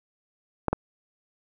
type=clicks; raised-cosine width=1 ms; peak=-9 dBFS; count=2; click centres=0.683 / 0.73 s; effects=none